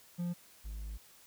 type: tone pair in turn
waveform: triangle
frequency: 174.61 / 52.79 Hz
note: F3 / G#1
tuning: 0 / +29 cents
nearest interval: octave + major sixth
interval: 2071 cents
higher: first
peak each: -31 / -37 dBFS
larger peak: first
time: 0.18-0.34 / 0.64-0.98 s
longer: second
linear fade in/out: 20 ms
effects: white hiss -60 dBFS RMS until 1.26 s